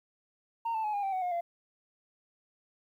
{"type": "tone with pitch steps", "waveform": "sine", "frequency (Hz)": [920, 882.5, 846.6, 812.1, 779, 747.3, 716.8, 687.6], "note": ["A#5", "A5", "G#5", "G#5", "G5", "F#5", "F5", "F5"], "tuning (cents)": [-23, 5, 33, -39, -11, 17, 45, -27], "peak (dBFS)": -27, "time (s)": [0.65, 1.41], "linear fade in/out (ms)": 10, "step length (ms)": 95, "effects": ["tanh soft clip ceiling -28 dBFS", "11-bit"]}